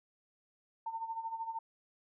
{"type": "tone with tremolo", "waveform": "sine", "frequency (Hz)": 905, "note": "A5", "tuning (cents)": 48, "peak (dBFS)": -34, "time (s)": [0.86, 1.59], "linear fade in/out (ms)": 5, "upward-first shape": "sine", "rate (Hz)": 13, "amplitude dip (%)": 70, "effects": []}